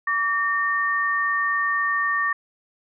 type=tone pair together; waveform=sine; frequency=1150.9 / 1827 Hz; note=D6 / A#6; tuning=-35 / -35 cents; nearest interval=minor sixth; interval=800 cents; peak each=-23 / -22 dBFS; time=0.07-2.33 s; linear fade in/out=5 ms; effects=none